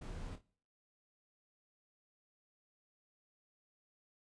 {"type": "noise with echo", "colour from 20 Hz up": "brown", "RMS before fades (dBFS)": -45, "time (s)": [0.01, 0.36], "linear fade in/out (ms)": 10, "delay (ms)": 27, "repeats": 2, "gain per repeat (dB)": -10, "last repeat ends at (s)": 0.414, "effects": ["noise-tail reverb RT60 0.5 s tail -22 dB re dry", "resampled to 22050 Hz"]}